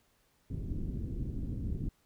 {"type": "low-pass noise", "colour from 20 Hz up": "pink", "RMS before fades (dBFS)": -36, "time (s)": [0.5, 1.89], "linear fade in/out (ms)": 5, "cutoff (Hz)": 290, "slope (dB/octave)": 24, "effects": ["pink hiss -71 dBFS RMS until 2.05 s"]}